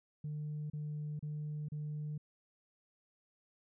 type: tone bursts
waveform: sine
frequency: 150.1 Hz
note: D3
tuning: 38 cents sharp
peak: -36 dBFS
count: 4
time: 0.24-2.179 s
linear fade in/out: 5 ms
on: 460 ms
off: 33 ms
effects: tanh soft clip ceiling -35 dBFS